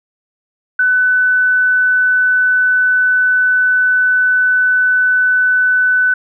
sine tone, 1500 Hz, F#6, 23 cents sharp, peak -9 dBFS, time 0.79-6.14 s, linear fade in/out 5 ms, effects none

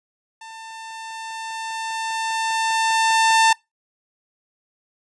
sawtooth tone with level ramp, 895 Hz, A5, 29 cents sharp, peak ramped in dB -33 to -8 dBFS, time 0.41-3.53 s, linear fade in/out 5 ms, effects noise-tail reverb RT60 0.2 s tail -25 dB re dry + resampled to 22050 Hz

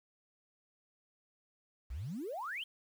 triangle exponential sweep, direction up, 53.4 to 3279 Hz, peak -34 dBFS, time 1.9-2.64 s, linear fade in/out 10 ms, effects tanh soft clip ceiling -36 dBFS + 10-bit

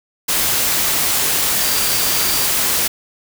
sine tone in noise, 4700 Hz, D8, 1 cent sharp, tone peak -26 dBFS, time 1.6-2.47 s, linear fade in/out 10 ms, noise white, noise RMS -17 dBFS, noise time 0.28-2.88 s, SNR -12 dB, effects none

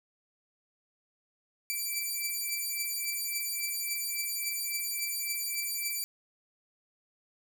5% pulse beating tone pair, 2328 / 2331.6 Hz, D7 / D7, -16 / -13 cents, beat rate 3.6 Hz, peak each -26 / -24 dBFS, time 1.7-6.04 s, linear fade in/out 0 ms, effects none

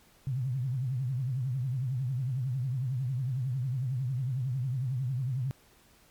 sine tone with vibrato, 128.7 Hz, C3, 28 cents flat, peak -28 dBFS, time 0.27-5.51 s, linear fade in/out 0 ms, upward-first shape triangle, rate 11 Hz, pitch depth 170 cents each way, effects pink hiss -61 dBFS RMS until 6.1 s + MP3 96 kbps

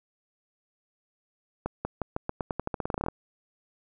accelerating click train, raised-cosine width 1 ms, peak -15 dBFS, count 19, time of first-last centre 1.66-3.085 s, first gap 190 ms, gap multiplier 0.88, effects none

